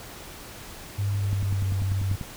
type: tone with pitch glide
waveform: sine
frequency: 100.7 to 96.49 Hz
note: G2 to G2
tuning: +47 to -27 cents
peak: -23 dBFS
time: 0.98-2.16 s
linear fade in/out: 10 ms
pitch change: -74 cents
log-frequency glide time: 1.14-1.71 s
type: click train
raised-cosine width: 5 ms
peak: -20 dBFS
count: 10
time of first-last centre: 1.33-2.212 s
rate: 10.2 Hz
effects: pink hiss -42 dBFS RMS until 2.36 s